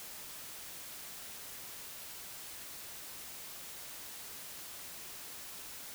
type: silence
effects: white hiss -47 dBFS RMS until 5.94 s